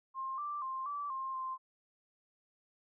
sine tone with pitch steps, 1061 / 1175 / 1054 / 1158 / 1060 / 1046 Hz, C6 / D6 / C6 / D6 / C6 / C6, +24 / +1 / +12 / -25 / +22 / -1 cents, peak -36 dBFS, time 0.14-1.58 s, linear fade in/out 50 ms, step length 240 ms, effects none

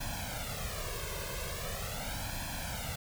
pink noise with flanger, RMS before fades -38 dBFS, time 0-2.96 s, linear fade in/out 10 ms, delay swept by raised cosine 1.2 to 1.93 ms, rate 0.41 Hz, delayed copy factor +0.95, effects none

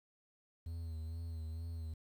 triangle tone with vibrato, 81.6 Hz, E2, 17 cents flat, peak -38 dBFS, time 0.66-1.94 s, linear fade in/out 5 ms, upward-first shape sine, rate 2.2 Hz, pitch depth 46 cents each way, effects 11-bit

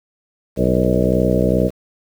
harmonic tone with a mistuned harmonic, 62.4 Hz, B1, 19 cents sharp, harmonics 1 / 2 / 3 / 4 / 5 / 6 / 7 / 8 / 9 / 10, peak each -23 / -22 / -19 / -23 / -23 / -25 / -23 / -22 / -23 / -24 dBFS, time 0.56-1.71 s, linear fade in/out 50 ms, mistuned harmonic 8, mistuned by -37 cents, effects 7-bit

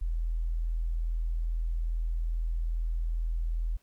sine tone, 41.2 Hz, E1, in tune, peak -27 dBFS, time 0.01-3.77 s, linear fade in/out 10 ms, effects pink hiss -69 dBFS RMS until 3.82 s

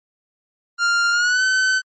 45% pulse tone with pitch glide, 1396.9 to 1523.3 Hz, F6 to F#6, 0 to +50 cents, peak -15 dBFS, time 0.78-1.82 s, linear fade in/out 50 ms, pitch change +150 cents, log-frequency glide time 1.11-1.43 s, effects MP3 32 kbps

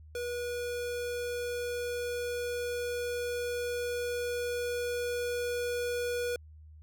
square tone with level ramp, 484.2 Hz, B4, 34 cents flat, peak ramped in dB -34 to -31 dBFS, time 0.15-6.36 s, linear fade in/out 2 ms, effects added 77 Hz sine -49 dBFS peak until 6.82 s

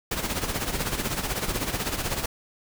pink noise with tremolo, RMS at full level -26 dBFS, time 0.11-2.26 s, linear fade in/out 5 ms, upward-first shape sine, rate 16 Hz, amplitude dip 65%, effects none

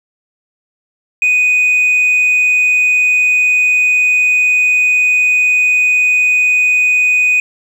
sine tone, 2489 Hz, D#7, in tune, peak -6 dBFS, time 1.22-7.4 s, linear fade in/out 2 ms, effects tanh soft clip ceiling -7 dBFS + 7-bit

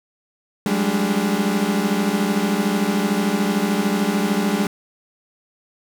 35% pulse tone cluster, 179.7 / 197.2 / 210.6 / 292.3 Hz, F3 / G3 / G#3 / D4, +50 / +11 / +24 / -8 cents, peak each -26 / -20 / -20 / -25 dBFS, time 0.66-4.67 s, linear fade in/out 2 ms, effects none

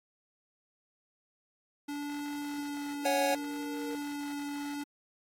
square tone with vibrato, 288.8 Hz, D4, 29 cents flat, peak -36 dBFS, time 1.88-4.84 s, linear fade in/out 10 ms, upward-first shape sine, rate 0.67 Hz, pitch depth 9 cents each way
triangle tone with exponential growth, 466.2 Hz, A#4, in tune, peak -35 dBFS, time 2.29-3.95 s, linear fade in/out 0 ms, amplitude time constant 360 ms
square chord, C# suspended fourth, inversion none, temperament equal, 554.4 / 740 / 830.6 Hz, C#5 / F#5 / G#5, 0 / 0 / 0 cents, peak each -30 / -33 / -34 dBFS, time 3.05-3.35 s, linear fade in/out 5 ms
effects AAC 48 kbps

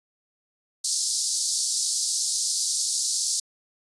pink band-pass noise, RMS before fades -26 dBFS, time 0.84-3.4 s, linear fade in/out 5 ms, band 4400 to 10000 Hz, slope 48 dB/octave, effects resampled to 24000 Hz

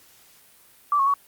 sine tone with pitch steps, 1163 / 1093 / 1124 Hz, D6 / C#6 / C#6, -17 / -25 / +24 cents, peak -17 dBFS, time 0.92-1.139 s, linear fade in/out 2 ms, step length 73 ms, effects white hiss -54 dBFS RMS until 1.27 s + Opus 48 kbps

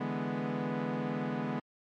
sawtooth chord, E dominant seventh, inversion third, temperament equal, 146.83 / 164.81 / 207.7 / 246.9 Hz, D3 / E3 / G#3 / B3, 0 / 0 / 0 / 0 cents, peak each -35 / -36 / -33 / -31 dBFS, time 0-1.6 s, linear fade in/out 10 ms, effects low-pass 2000 Hz 12 dB/octave + MP3 96 kbps

